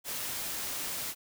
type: noise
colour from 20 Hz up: white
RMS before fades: -36 dBFS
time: 0.04-1.15 s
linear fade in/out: 50 ms
effects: none